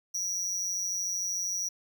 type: tone with amplitude modulation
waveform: square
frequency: 5790 Hz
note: F#8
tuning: 38 cents flat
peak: -26 dBFS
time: 0.14-1.69 s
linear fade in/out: 10 ms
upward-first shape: sine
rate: 187 Hz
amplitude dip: 90%
effects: none

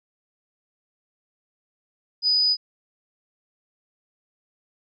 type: tone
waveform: sine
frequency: 4973 Hz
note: D#8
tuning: 2 cents flat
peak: -17 dBFS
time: 2.22-2.57 s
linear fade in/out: 50 ms
effects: none

